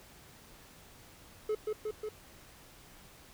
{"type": "tone with echo", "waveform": "triangle", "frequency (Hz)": 428.7, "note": "A4", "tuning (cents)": -45, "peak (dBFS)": -27, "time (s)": [1.49, 1.55], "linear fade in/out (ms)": 5, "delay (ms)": 180, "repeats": 3, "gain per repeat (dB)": -2, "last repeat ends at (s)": 2.09, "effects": ["pink hiss -56 dBFS RMS until 3.33 s"]}